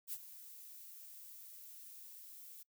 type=noise with ADSR envelope; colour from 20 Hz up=violet; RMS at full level=-41 dBFS; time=0.07-2.63 s; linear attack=53 ms; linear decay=52 ms; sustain=-13 dB; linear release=6 ms; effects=noise-tail reverb RT60 0.1 s tail -24 dB re dry